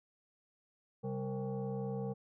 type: tone with frequency modulation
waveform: sine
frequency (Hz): 132.3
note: C3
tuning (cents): +20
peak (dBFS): -35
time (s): 1.03-2.14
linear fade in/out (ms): 20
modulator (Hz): 329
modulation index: 1.4
effects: none